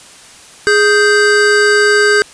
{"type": "tone pair together", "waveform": "square", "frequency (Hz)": [415.7, 1568], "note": ["G#4", "G6"], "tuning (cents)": [2, 0], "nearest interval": "octave + major seventh", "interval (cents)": 2298, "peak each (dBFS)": -11, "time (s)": [0.67, 2.22], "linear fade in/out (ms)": 0, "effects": ["white hiss -38 dBFS RMS until 2.33 s", "resampled to 22050 Hz"]}